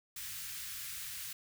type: band-stop noise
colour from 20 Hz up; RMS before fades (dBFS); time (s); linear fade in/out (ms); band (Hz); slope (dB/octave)
white; -43; 0.16-1.33; 5; 150 to 1400; 24
effects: none